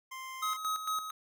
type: tone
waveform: 25% pulse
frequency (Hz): 1046.5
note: C6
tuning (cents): 0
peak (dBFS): -37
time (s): 0.11-0.57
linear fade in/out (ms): 10
type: tone with tremolo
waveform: square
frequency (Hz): 1269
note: D#6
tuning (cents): +34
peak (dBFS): -31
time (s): 0.42-1.11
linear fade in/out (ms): 10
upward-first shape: square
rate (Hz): 4.4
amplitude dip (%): 60
effects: none